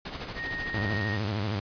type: noise with tremolo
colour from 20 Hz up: pink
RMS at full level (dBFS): -35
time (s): 0.05-0.98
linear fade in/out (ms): 5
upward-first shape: sine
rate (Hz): 13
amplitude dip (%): 55
type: tone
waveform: sine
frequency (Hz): 1861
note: A#6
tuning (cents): -3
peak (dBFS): -32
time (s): 0.35-1.19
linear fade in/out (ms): 50
type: tone with vibrato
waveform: sawtooth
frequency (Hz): 103.83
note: G#2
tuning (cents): 0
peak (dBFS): -24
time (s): 0.74-1.6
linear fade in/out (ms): 5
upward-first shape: square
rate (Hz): 13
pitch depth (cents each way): 110
type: noise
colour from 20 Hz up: white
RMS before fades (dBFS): -38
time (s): 0.93-1.6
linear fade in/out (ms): 10
effects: resampled to 11025 Hz